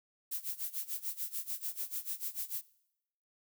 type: noise with tremolo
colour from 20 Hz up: violet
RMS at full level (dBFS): -36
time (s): 0.31-2.62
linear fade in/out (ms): 10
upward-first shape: sine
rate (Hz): 6.8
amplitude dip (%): 90
effects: noise-tail reverb RT60 0.8 s tail -21 dB re dry